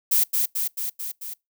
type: noise with echo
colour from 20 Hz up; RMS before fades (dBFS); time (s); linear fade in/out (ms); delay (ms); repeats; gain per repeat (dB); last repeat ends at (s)
violet; -19; 0.11-0.24; 10; 220; 5; -3; 1.34
effects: noise-tail reverb RT60 0.2 s tail -25 dB re dry